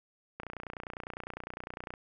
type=click train; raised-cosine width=0.5 ms; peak=-24 dBFS; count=47; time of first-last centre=0.4-1.938 s; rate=29.9 Hz; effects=none